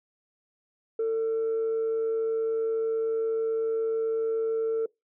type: tone with amplitude modulation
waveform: sine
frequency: 449.1 Hz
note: A4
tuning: 35 cents sharp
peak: -21 dBFS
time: 0.99-4.86 s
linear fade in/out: 5 ms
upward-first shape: sine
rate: 127 Hz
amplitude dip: 25%
effects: noise-tail reverb RT60 0.2 s tail -24 dB re dry + tanh soft clip ceiling -22 dBFS